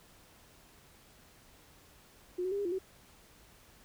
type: tone with pitch steps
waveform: sine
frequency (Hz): 359.5 / 372.1 / 400.5 / 405.8 / 347.7 / 378.2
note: F#4 / F#4 / G4 / G#4 / F4 / F#4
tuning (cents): -50 / +10 / +37 / -40 / -8 / +38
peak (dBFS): -31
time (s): 2.38-2.788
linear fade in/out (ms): 10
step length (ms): 68
effects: pink hiss -60 dBFS RMS until 3.84 s